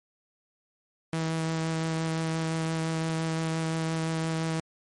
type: tone with vibrato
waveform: sawtooth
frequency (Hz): 161.7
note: E3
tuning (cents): -33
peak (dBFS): -23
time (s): 1.13-4.6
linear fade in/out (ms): 2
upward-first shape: sine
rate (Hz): 5.8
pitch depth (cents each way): 10
effects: MP3 48 kbps